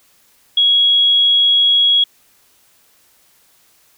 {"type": "tone", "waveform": "sine", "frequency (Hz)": 3322, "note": "G#7", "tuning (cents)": 0, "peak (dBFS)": -9, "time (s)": [0.57, 2.04], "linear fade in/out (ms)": 5, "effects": ["white hiss -54 dBFS RMS until 3.97 s"]}